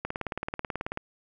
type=click train; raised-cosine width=0.5 ms; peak=-16 dBFS; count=18; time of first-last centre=0.05-0.974 s; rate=18.4 Hz; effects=none